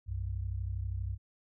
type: tone pair together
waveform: sine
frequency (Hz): 62.92 / 95.4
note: B1 / G2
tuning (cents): +33 / -47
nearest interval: perfect fifth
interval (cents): 720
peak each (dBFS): -36 / -35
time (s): 0.06-1.18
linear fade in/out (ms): 50
effects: none